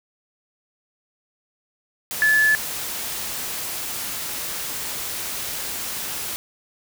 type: tone in noise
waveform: sine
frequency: 1727 Hz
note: A6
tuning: 33 cents flat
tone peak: -14 dBFS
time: 2.22-2.55 s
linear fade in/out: 0 ms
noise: white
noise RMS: -29 dBFS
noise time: 2.11-6.36 s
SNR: +12 dB
effects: none